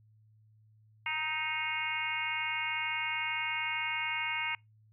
harmonic tone with a mistuned harmonic, 311.1 Hz, D#4, in tune, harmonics 3 / 4 / 5 / 6 / 7 / 8 / 9, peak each -39 / -45 / -43 / -45 / -34 / -40 / -39 dBFS, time 1.06-4.55 s, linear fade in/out 2 ms, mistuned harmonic 4, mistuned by +27 cents, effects noise-tail reverb RT60 0.2 s tail -26 dB re dry + added 108 Hz sine -60 dBFS peak until 4.92 s

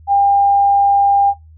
sine tone, 800 Hz, G5, 35 cents sharp, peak -9 dBFS, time 0.07-1.34 s, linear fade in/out 50 ms, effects noise-tail reverb RT60 0.2 s tail -20 dB re dry + added 79 Hz sine -39 dBFS peak until 1.57 s

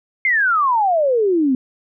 sine exponential sweep, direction down, 2152 to 248.9 Hz, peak -13 dBFS, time 0.25-1.55 s, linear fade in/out 2 ms, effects none

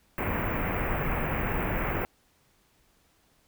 pink band-stop noise, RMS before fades -29 dBFS, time 0.18-2.05 s, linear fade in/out 0 ms, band 2500 to 16000 Hz, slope 48 dB/octave, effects pink hiss -66 dBFS RMS until 3.47 s

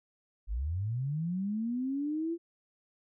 sine linear sweep, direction up, 45.09 to 343.1 Hz, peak -30 dBFS, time 0.47-2.38 s, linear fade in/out 50 ms, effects none

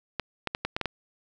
clicks, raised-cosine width 0.3 ms, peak -12 dBFS, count 7, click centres 0.197 / 0.473 / 0.549 / 0.65 / 0.765 / 0.813 / 0.857 s, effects none

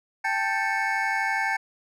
triangle tone cluster, 788 / 880 / 1569 / 1765 / 2205 Hz, G5 / A5 / G6 / A6 / C#7, +9 / 0 / +1 / +5 / -10 cents, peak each -28 dBFS, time 0.24-1.57 s, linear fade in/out 10 ms, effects none

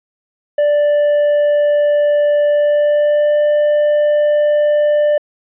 triangle tone with pitch glide, 587.3 to 593.4 Hz, D5 to D5, 0 to +18 cents, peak -8 dBFS, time 0.58-5.18 s, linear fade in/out 5 ms, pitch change +18 cents, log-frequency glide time 2.47-3.38 s, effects resampled to 8000 Hz

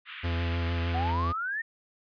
white band-pass noise, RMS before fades -42 dBFS, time 0.05-1.15 s, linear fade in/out 50 ms, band 1200 to 3200 Hz, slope 48 dB/octave
45% pulse tone with vibrato, 85 Hz, F2, 46 cents flat, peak -27 dBFS, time 0.23-1.33 s, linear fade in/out 20 ms, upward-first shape triangle, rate 6.5 Hz, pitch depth 24 cents each way
sine exponential sweep, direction up, 720 to 1864.7 Hz, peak -29 dBFS, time 0.94-1.62 s, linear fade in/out 10 ms
effects resampled to 11025 Hz

